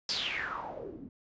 white noise with low-pass filter sweep, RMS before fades -37 dBFS, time 0.09-1.09 s, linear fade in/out 2 ms, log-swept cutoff 5100 to 210 Hz, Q 7.3, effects resampled to 16000 Hz

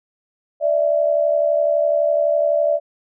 sine tone pair together, 587.4 / 659.3 Hz, D5 / E5, 0 / 0 cents, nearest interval major second, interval 200 cents, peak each -16 / -19 dBFS, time 0.6-2.8 s, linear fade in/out 50 ms, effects none

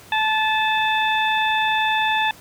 harmonic tone with a mistuned harmonic, 870 Hz, A5, 20 cents flat, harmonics 1 / 2 / 3 / 4, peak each -20 / -23 / -25 / -26 dBFS, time 0.12-2.31 s, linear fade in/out 2 ms, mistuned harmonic 4, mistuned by +33 cents, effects pink hiss -45 dBFS RMS until 2.4 s + high-pass 60 Hz 12 dB/octave

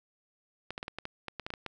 clicks, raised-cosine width 0.3 ms, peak -21 dBFS, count 12, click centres 0.706 / 0.779 / 0.829 / 0.881 / 0.986 / 1.054 / 1.283 / 1.397 / 1.465 / 1.504 / 1.538 / 1.663 s, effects none

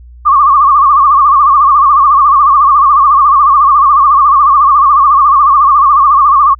sine tone with vibrato, 1143 Hz, D6, 47 cents flat, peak -3 dBFS, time 0.25-6.55 s, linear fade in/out 20 ms, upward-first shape sine, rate 14 Hz, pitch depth 110 cents each way, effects added 60 Hz sine -31 dBFS peak until 6.59 s

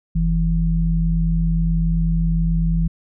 sine tone pair together, 46.25 / 164.81 Hz, F#1 / E3, 0 / 0 cents, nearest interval octave + minor seventh, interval 2200 cents, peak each -18 dBFS, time 0.15-2.88 s, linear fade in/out 10 ms, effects none

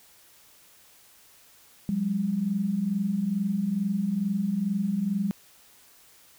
sine tone pair together, 180.01 / 202.3 Hz, F#3 / G#3, -47 / -45 cents, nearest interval major second, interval 202 cents, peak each -30 / -25 dBFS, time 1.89-5.31 s, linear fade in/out 0 ms, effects white hiss -56 dBFS RMS until 6.38 s

